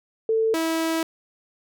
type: tone pair in turn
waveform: sine / sawtooth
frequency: 445.2 / 325.3 Hz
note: A4 / E4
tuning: +20 / -23 cents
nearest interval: perfect fourth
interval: 543 cents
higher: first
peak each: -18 dBFS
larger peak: neither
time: 0.29-0.54 / 0.54-1.03 s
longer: second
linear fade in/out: 2 ms
effects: none